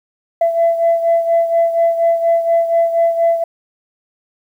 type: beating tone pair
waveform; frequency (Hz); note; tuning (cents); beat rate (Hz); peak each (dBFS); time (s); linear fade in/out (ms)
sine; 670 / 674.2; E5 / E5; +28 / +39; 4.2; -11 / -17; 0.41-3.44; 5
effects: tanh soft clip ceiling -6 dBFS + 8-bit